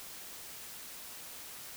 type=silence; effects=white hiss -47 dBFS RMS until 1.76 s